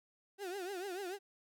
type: tone with vibrato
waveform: 35% pulse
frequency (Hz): 377.1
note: F#4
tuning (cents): +33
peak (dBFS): -38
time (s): 0.38-1.19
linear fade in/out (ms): 50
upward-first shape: triangle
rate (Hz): 6.8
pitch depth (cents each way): 170
effects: none